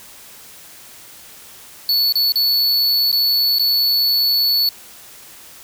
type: tone with dropouts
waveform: square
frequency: 4435 Hz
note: C#8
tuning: in tune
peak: -14 dBFS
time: 1.89-4.69 s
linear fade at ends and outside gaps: 1 ms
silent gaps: 2.124-2.155 / 2.321-2.357 / 3.116-3.127 / 3.585-3.595 s
effects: white hiss -41 dBFS RMS until 5.63 s